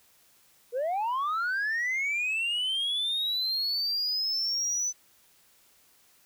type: linear sweep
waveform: sine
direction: up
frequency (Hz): 459.3 to 6050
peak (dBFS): -24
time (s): 0.72-4.93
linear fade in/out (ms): 50
effects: tanh soft clip ceiling -25 dBFS + white hiss -62 dBFS RMS until 6.25 s